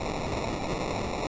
white noise with sample-and-hold, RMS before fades -31 dBFS, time 0-1.27 s, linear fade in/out 2 ms, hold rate 1575 Hz, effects resampled to 16000 Hz

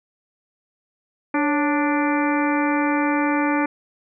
harmonic tone with a mistuned harmonic, 293.7 Hz, D4, in tune, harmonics 1 / 2 / 3 / 4 / 5 / 6 / 7 / 8, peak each -20 / -28 / -25 / -29 / -30 / -31 / -32 / -31 dBFS, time 1.34-3.66 s, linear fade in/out 5 ms, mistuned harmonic 2, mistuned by -87 cents, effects none

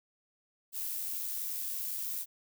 violet noise with amplitude modulation, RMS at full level -35 dBFS, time 0.72-2.26 s, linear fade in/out 50 ms, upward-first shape sine, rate 92.1 Hz, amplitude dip 35%, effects none

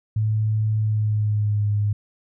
sine tone with pitch glide, 108.3 to 103.71 Hz, A2 to G#2, -27 to -2 cents, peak -18 dBFS, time 0.16-1.93 s, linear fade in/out 5 ms, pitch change -75 cents, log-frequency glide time 0.77-1.67 s, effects none

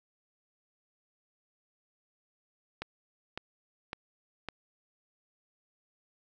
click train, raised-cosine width 0.3 ms, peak -20 dBFS, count 4, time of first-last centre 2.82-4.487 s, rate 1.8 Hz, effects none

